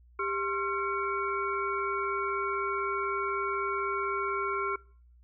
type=tone cluster; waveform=sine; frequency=396.7 / 1068 / 1368 / 2248 Hz; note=G4 / C6 / F6 / C#7; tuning=+21 / +35 / -36 / +24 cents; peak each=-34 / -34 / -32 / -38 dBFS; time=0.19-4.76 s; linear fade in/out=5 ms; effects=noise-tail reverb RT60 0.5 s tail -24 dB re dry + added 60 Hz sine -55 dBFS peak until 5.23 s